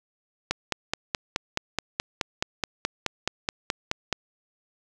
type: click train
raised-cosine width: 0.2 ms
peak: -7 dBFS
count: 18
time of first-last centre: 0.51-4.127 s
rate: 4.7 Hz
effects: none